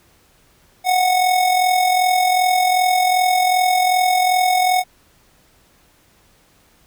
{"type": "tone with amplitude modulation", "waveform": "square", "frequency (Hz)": 735, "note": "F#5", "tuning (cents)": -12, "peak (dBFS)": -12, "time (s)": [0.84, 4.84], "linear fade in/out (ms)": 50, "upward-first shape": "sine", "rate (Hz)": 42.6, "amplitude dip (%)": 50, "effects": ["pink hiss -55 dBFS RMS until 6.86 s"]}